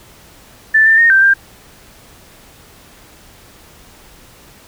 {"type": "tone with pitch steps", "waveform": "sine", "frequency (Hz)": [1761, 1786, 1846, 1565, 1589], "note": ["A6", "A6", "A#6", "G6", "G6"], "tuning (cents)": [1, 25, -17, -3, 23], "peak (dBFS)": -6, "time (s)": [0.74, 1.34], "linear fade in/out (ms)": 10, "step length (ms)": 120, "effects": ["pink hiss -43 dBFS RMS until 4.67 s"]}